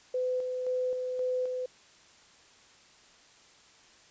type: tone with tremolo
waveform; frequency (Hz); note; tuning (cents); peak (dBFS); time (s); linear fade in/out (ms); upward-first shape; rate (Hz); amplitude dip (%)
sine; 506; B4; +42; -27; 0.14-1.66; 5; square; 1.9; 35
effects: white hiss -58 dBFS RMS until 4.1 s + resampled to 16000 Hz